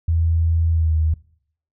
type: tone with pitch glide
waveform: sine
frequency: 82.41 to 79.01 Hz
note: E2 to D#2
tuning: 0 to +27 cents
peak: -15 dBFS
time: 0.08-1.14 s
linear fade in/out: 5 ms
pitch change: -73 cents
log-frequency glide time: 0.71-0.94 s
effects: noise-tail reverb RT60 0.6 s tail -21 dB re dry